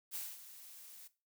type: noise with ADSR envelope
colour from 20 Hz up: blue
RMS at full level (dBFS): -41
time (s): 0.11-1.08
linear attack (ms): 41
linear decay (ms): 220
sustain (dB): -13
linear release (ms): 11
effects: noise-tail reverb RT60 0.3 s tail -17 dB re dry